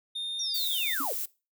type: tone with pitch glide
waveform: triangle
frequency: 3648 to 3606 Hz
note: A#7 to A7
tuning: -38 to +42 cents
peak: -30 dBFS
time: 0.15-0.95 s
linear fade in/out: 10 ms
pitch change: -20 cents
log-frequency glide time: 0.7-0.83 s
type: linear sweep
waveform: sine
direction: down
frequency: 5850 to 385 Hz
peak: -31 dBFS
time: 0.39-1.13 s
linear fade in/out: 10 ms
type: noise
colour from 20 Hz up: violet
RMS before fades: -33 dBFS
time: 0.54-1.26 s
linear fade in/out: 10 ms
type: tone with exponential decay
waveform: sine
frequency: 277.9 Hz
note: C#4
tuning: 4 cents sharp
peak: -31 dBFS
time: 1-1.11 s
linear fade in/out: 5 ms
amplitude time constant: 23 ms
effects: noise-tail reverb RT60 0.3 s tail -21 dB re dry